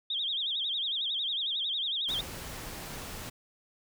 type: tone with vibrato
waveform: sine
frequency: 3456 Hz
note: A7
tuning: 32 cents flat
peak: -29 dBFS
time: 0.1-2.21 s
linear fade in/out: 5 ms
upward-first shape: sine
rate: 11 Hz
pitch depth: 170 cents each way
type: noise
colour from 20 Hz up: pink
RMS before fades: -41 dBFS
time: 2.08-3.3 s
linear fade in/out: 10 ms
effects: none